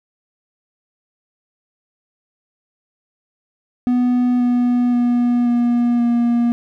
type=tone with pitch steps; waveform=triangle; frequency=246.9 / 244.5 / 242.1 / 239.7 / 237.4 Hz; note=B3 / B3 / B3 / A#3 / A#3; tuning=0 / -17 / -34 / +48 / +32 cents; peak=-11 dBFS; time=3.87-6.52 s; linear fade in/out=0 ms; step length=530 ms; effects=none

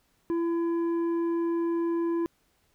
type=tone with tanh clipping; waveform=sine; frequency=336.7 Hz; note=E4; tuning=37 cents sharp; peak=-26 dBFS; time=0.3-2.26 s; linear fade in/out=0 ms; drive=7 dB; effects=pink hiss -69 dBFS RMS until 2.74 s

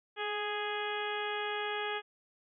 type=harmonic tone with a mistuned harmonic; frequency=415.3 Hz; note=G#4; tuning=in tune; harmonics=1 / 2 / 3 / 4 / 5 / 6 / 7 / 8; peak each=-38 / -39 / -42 / -40 / -44 / -44 / -45 / -44 dBFS; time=0.16-2.02 s; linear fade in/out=50 ms; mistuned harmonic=1; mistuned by=+21 cents; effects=none

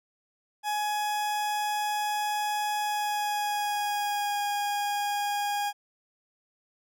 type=tone with pitch glide; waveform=40% pulse; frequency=839 to 819.4 Hz; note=G#5 to G#5; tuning=+17 to -24 cents; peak=-26 dBFS; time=0.63-5.73 s; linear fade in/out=50 ms; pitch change=-41 cents; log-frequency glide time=2.79-4.42 s; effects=none

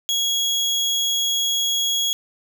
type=tone; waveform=30% pulse; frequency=3322 Hz; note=G#7; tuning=in tune; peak=-16 dBFS; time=0.09-2.13 s; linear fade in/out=0 ms; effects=none

